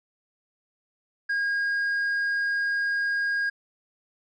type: tone with tanh clipping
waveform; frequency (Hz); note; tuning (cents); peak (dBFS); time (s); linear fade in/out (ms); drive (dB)
sine; 1629; G#6; -34; -24; 1.29-3.5; 10; 3
effects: none